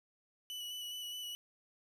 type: tone with vibrato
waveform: 40% pulse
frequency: 2960 Hz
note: F#7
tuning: in tune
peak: -40 dBFS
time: 0.5-1.35 s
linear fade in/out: 0 ms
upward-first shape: square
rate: 4.8 Hz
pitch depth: 15 cents each way
effects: 12-bit